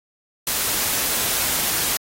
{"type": "noise", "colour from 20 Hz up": "white", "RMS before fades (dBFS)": -22, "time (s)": [0.47, 1.97], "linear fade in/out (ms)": 2, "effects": ["AAC 48 kbps"]}